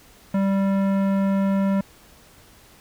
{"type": "tone with tanh clipping", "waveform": "sine", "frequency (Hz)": 195.5, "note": "G3", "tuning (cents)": -4, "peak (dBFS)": -20, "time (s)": [0.34, 1.81], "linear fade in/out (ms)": 5, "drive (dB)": 16, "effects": ["pink hiss -51 dBFS RMS until 2.8 s"]}